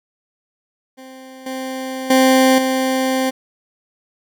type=tone with level steps; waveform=20% pulse; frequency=261.6 Hz; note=C4; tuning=in tune; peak=-31 / -19 / -5 / -11 dBFS; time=0.97-3.31 s; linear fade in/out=20 ms; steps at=1.46 / 2.1 / 2.58 s; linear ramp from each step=5 ms; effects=none